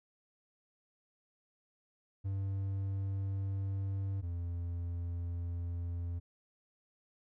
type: tone pair in turn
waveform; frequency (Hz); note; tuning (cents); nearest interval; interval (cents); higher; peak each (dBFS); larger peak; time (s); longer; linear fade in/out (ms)
triangle; 97.4 / 86.27; G2 / F2; -11 / -21; major second; 210; first; -31 / -33; first; 2.24-4.22 / 4.22-6.2; neither; 20
effects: none